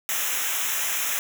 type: noise with comb filter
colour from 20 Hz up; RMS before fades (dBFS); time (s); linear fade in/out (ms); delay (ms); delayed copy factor
white; -26; 0.09-1.19; 0; 0.22; -0.95
effects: none